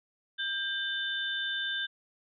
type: tone cluster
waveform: sine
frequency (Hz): 1592 / 3023 / 3572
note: G6 / F#7 / A7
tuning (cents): +26 / +36 / +25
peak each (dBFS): -33 / -39 / -34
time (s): 0.38-1.87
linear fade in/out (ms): 20
effects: none